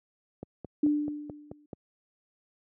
click train, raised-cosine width 2 ms, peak -25 dBFS, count 7, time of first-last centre 0.43-1.732 s, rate 4.61 Hz
sine tone with exponential decay, 296.2 Hz, D4, 15 cents sharp, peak -19 dBFS, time 0.83-1.66 s, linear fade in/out 5 ms, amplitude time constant 180 ms
effects high-pass 100 Hz 12 dB/octave

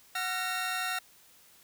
25% pulse tone cluster, 738 / 1364 / 1860 Hz, F#5 / F6 / A#6, -5 / -41 / -4 cents, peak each -32 / -31 / -32 dBFS, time 0.15-0.99 s, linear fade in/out 5 ms, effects white hiss -59 dBFS RMS until 1.63 s

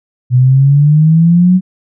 sine exponential sweep, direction up, 123.3 to 187.6 Hz, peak -4 dBFS, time 0.3-1.61 s, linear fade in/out 50 ms, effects none

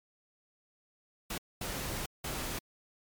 pink noise bursts at uneven times, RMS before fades -37 dBFS, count 3, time 1.3-1.38 / 1.61-2.06 / 2.24-2.59 s, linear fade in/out 5 ms, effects MP3 96 kbps

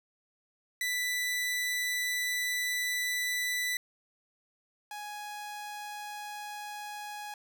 sawtooth tone pair in turn, 1981 / 832.9 Hz, B6 / G#5, +5 / +5 cents, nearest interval octave + minor third, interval 1500 cents, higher first, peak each -26 / -35 dBFS, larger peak first, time 0.81-3.77 / 4.91-7.34 s, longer first, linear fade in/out 2 ms, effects none

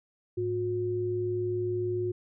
sine tone pair together, 107.03 / 360 Hz, A2 / F#4, -47 / -47 cents, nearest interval octave + major sixth, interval 2100 cents, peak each -34 / -28 dBFS, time 0.37-2.12 s, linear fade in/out 10 ms, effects none

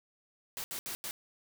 white noise bursts at uneven times, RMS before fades -39 dBFS, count 4, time 0.57-0.64 / 0.71-0.79 / 0.86-0.95 / 1.04-1.11 s, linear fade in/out 0 ms, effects none

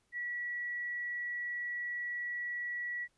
sine tone, 1937 Hz, B6, 34 cents flat, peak -35 dBFS, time 0.12-3.08 s, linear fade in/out 50 ms, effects pink hiss -75 dBFS RMS until 3.17 s + resampled to 24000 Hz

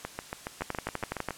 two click trains, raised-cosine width 0.5 ms, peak -18 / -15 dBFS, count 10 / 9, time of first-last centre 0.05-1.307 / 0.62-1.287 s, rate 7.16 / 12 Hz, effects white hiss -48 dBFS RMS until 1.37 s + low-pass 10000 Hz 12 dB/octave

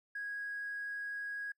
triangle tone with tanh clipping, 1652 Hz, G#6, 10 cents flat, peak -37 dBFS, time 0.15-1.52 s, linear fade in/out 5 ms, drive 1 dB, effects noise-tail reverb RT60 0.1 s tail -25 dB re dry

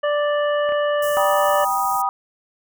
harmonic tone, 587.3 Hz, D5, in tune, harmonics 1 / 2 / 3 / 5, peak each -18 / -26 / -28 / -34 dBFS, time 0.03-1.65 s, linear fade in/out 10 ms
clicks, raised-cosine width 0.5 ms, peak -20 dBFS, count 2, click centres 0.691 / 0.722 s
white band-stop noise, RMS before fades -33 dBFS, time 1.02-2.02 s, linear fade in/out 5 ms, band 180 to 5800 Hz, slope 48 dB/octave
sine chord, G augmented, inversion none, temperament equal with one note detuned, 784 / 969.1 / 1244.5 Hz, G5 / B5 / D#6, 0 / -33 / 0 cents, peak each -22 / -23 / -22 dBFS, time 1.17-2.09 s, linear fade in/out 0 ms
effects none

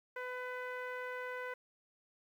sawtooth tone with low-pass filter, 501 Hz, B4, 25 cents sharp, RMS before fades -42 dBFS, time 0.16-1.54 s, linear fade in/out 5 ms, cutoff 1800 Hz, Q 3.5, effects 11-bit

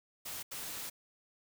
white noise bursts at uneven times, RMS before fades -42 dBFS, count 2, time 0.25-0.43 / 0.51-0.9 s, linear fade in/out 10 ms, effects none

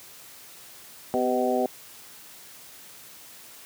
harmonic tone with a mistuned harmonic, 125.8 Hz, B2, 32 cents sharp, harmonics 2 / 3 / 4 / 5 / 6, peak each -28 / -28 / -28 / -28 / -28 dBFS, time 1.14-1.66 s, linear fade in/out 0 ms, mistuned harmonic 3, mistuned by +52 cents, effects white hiss -47 dBFS RMS until 3.65 s + high-pass 80 Hz 12 dB/octave

